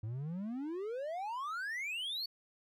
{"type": "exponential sweep", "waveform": "triangle", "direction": "up", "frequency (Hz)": [103.83, 4544], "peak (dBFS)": -35, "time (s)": [0.03, 2.26], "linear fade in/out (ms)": 5, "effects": []}